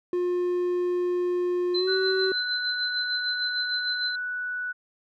triangle tone with pitch glide, 356.3 to 379.7 Hz, F4 to F#4, +35 to +45 cents, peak -21 dBFS, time 0.13-2.32 s, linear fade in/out 2 ms, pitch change +110 cents, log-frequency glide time 1.75-1.9 s
sine tone with tremolo, 4061 Hz, B7, 48 cents sharp, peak -25 dBFS, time 1.74-4.16 s, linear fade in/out 10 ms, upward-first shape sine, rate 6.6 Hz, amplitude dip 60%
sine tone, 1480 Hz, F#6, in tune, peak -28 dBFS, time 1.87-4.73 s, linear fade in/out 20 ms
effects none

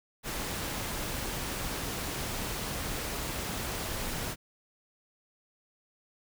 pink noise, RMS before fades -35 dBFS, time 0.23-4.36 s, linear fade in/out 50 ms, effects none

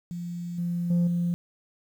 sine tone with level steps, 173.5 Hz, F3, 11 cents flat, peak -31 / -25 / -17 / -22 dBFS, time 0.11-1.34 s, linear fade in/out 0 ms, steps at 0.58 / 0.9 / 1.07 s, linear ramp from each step 5 ms, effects tanh soft clip ceiling -19 dBFS + 9-bit

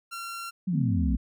sawtooth tone, 1369 Hz, F6, 35 cents flat, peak -31 dBFS, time 0.11-0.51 s, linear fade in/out 20 ms
sine exponential sweep, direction down, 196 to 55 Hz, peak -24 dBFS, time 0.67-1.17 s, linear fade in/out 10 ms
sine chord, F major, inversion none, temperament equal with one note detuned, 174.61 / 220 / 256.1 Hz, F3 / A3 / C4, 0 / 0 / -37 cents, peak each -30 dBFS, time 0.73-1.16 s, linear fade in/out 10 ms
effects none

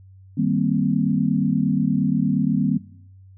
sine chord, C minor seventh, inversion first, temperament equal, 155.56 / 196 / 233.1 / 261.6 Hz, Eb3 / G3 / Bb3 / C4, 0 / 0 / 0 / 0 cents, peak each -23 dBFS, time 0.37-2.78 s, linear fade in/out 10 ms, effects noise-tail reverb RT60 0.7 s tail -19 dB re dry + added 95 Hz sine -44 dBFS peak until 3.37 s

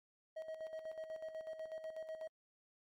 triangle tone with tremolo, 636 Hz, D#5, 38 cents sharp, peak -40 dBFS, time 0.36-2.28 s, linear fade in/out 10 ms, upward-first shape square, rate 8.1 Hz, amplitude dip 60%, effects AAC 64 kbps

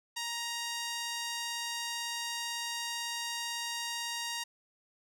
sawtooth tone with band-pass filter, 938 Hz, A#5, 11 cents sharp, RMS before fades -37 dBFS, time 0.16-4.44 s, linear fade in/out 10 ms, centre 5300 Hz, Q 0.73, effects none

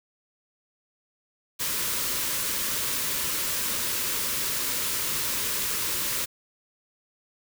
white band-stop noise, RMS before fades -28 dBFS, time 1.59-6.26 s, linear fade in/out 20 ms, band 620 to 880 Hz, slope 96 dB/octave, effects none

